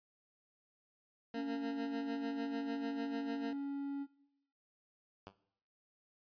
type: tone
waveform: triangle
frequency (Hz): 280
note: C#4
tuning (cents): +18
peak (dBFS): -35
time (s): 1.34-4.07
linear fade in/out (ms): 50
type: tone with tremolo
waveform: 20% pulse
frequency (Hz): 230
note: A#3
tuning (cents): -23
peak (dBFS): -34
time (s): 1.34-3.53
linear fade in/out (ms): 2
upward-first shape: sine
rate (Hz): 6.7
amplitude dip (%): 70
type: tone with exponential decay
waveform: 5% pulse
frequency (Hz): 98.1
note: G2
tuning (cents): +2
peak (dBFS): -35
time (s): 5.27-5.35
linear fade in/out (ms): 0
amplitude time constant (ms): 17
effects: noise-tail reverb RT60 0.7 s tail -17 dB re dry + resampled to 11025 Hz